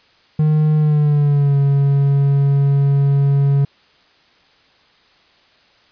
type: tone with pitch glide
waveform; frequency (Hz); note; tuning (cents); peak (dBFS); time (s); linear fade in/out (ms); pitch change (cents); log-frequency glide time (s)
triangle; 153.4 to 139.86; D#3 to C#3; -24 to +16; -9; 0.39-3.65; 5; -160; 0.76-1.57
effects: white hiss -53 dBFS RMS until 5.91 s + resampled to 11025 Hz